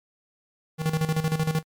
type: tone with tremolo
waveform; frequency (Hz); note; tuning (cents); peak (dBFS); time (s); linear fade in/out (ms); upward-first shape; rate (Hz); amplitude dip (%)
square; 158.3; D#3; +30; -21; 0.78-1.63; 50; square; 13; 70
effects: MP3 96 kbps